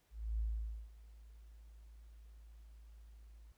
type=tone with ADSR envelope; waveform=sine; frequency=54.8 Hz; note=A1; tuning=6 cents flat; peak=-33 dBFS; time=0.1-3.52 s; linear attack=290 ms; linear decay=500 ms; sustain=-21 dB; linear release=4 ms; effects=pink hiss -75 dBFS RMS until 3.57 s